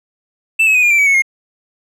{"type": "tone with pitch steps", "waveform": "triangle", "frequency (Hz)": [2651, 2571, 2494, 2418, 2345, 2275, 2206, 2140], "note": ["E7", "E7", "D#7", "D7", "D7", "C#7", "C#7", "C7"], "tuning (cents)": [9, -44, 3, 50, -3, 44, -9, 38], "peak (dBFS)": -7, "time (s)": [0.59, 1.222], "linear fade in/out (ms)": 10, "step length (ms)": 79, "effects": []}